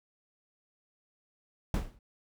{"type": "noise with exponential decay", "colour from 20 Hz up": "brown", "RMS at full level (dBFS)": -24, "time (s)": [1.74, 1.99], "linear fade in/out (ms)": 2, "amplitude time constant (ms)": 54, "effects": []}